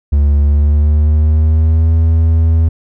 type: tone with pitch glide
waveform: triangle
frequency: 72 to 81.29 Hz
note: D2 to E2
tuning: -34 to -24 cents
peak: -5 dBFS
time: 0.12-2.69 s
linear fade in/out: 10 ms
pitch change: +210 cents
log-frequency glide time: 0.41-1.92 s
effects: none